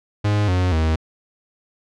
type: tone with pitch steps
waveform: 45% pulse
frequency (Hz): 103.83 / 90.91 / 79.6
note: G#2 / F#2 / D#2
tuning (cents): 0 / -30 / +40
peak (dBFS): -16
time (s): 0.24-0.96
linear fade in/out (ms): 10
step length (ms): 240
effects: low-pass 5000 Hz 12 dB/octave